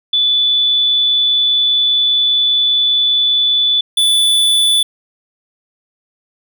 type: tone pair in turn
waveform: sine / square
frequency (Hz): 3475 / 3475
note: A7 / A7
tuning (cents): -22 / -22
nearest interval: unison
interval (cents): 0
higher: neither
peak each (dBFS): -10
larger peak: neither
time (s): 0.13-3.81 / 3.97-4.83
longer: first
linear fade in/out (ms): 5
effects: none